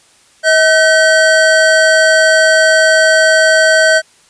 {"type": "tone pair together", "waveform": "square", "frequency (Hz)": [638, 1526.2], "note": ["D#5", "G6"], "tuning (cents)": [43, -47], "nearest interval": "octave + minor third", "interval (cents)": 1510, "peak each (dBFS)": -10, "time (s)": [0.43, 4.02], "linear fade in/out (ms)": 50, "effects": ["white hiss -48 dBFS RMS until 4.29 s", "resampled to 22050 Hz"]}